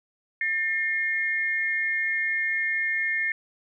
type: tone pair together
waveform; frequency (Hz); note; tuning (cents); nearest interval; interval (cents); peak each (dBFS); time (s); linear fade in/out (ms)
sine; 1797.8 / 2138; A6 / C7; +37 / +37; minor third; 300; -26; 0.41-3.32; 2
effects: none